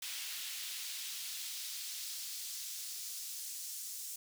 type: noise with high-pass filter sweep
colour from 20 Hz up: pink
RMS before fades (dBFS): -43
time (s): 0.02-4.16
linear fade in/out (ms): 5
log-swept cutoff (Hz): 2800 to 6700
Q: 1.1
effects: none